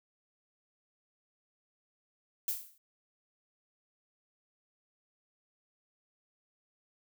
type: noise with exponential decay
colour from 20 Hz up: violet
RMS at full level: -30 dBFS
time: 2.48-2.78 s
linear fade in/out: 2 ms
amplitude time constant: 65 ms
effects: none